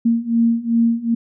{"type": "beating tone pair", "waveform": "sine", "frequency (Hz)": [230, 232.6], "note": ["A#3", "A#3"], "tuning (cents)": [-23, -4], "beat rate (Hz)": 2.6, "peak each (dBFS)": [-18, -16], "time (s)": [0.05, 1.15], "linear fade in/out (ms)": 10, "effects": []}